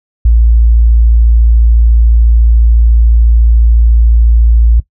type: tone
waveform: sine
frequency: 57 Hz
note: A#1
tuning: 38 cents flat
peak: -3 dBFS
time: 0.25-4.8 s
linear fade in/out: 5 ms
effects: noise-tail reverb RT60 0.1 s tail -18 dB re dry